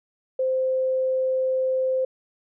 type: tone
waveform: sine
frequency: 520 Hz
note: C5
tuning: 11 cents flat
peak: -20 dBFS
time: 0.39-2.05 s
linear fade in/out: 5 ms
effects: none